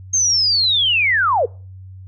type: linear sweep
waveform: sine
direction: down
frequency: 6440 to 413.8 Hz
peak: -13 dBFS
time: 0.13-1.46 s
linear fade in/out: 10 ms
effects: noise-tail reverb RT60 0.4 s tail -25 dB re dry + added 94 Hz sine -34 dBFS peak until 2.07 s